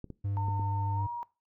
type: clicks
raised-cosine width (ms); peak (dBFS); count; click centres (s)
3; -28; 4; 0.043 / 0.103 / 0.484 / 0.596
type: tone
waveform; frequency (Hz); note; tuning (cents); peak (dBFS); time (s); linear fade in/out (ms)
triangle; 100; G2; +35; -27; 0.24-1.07; 10
type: tone with pitch glide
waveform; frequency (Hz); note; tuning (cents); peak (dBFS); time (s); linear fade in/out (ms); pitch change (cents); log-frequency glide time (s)
sine; 907 to 951; A#5 to A#5; -48 to +34; -33; 0.37-1.23; 0; +82; 0.94-1.04
effects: noise-tail reverb RT60 0.3 s tail -21 dB re dry